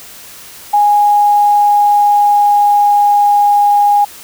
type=tone with pitch glide; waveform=sine; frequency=826 to 820.3 Hz; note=G#5 to G#5; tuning=-10 to -22 cents; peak=-6 dBFS; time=0.73-4.05 s; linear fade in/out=10 ms; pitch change=-12 cents; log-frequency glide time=0.89-3.32 s; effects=white hiss -34 dBFS RMS until 4.23 s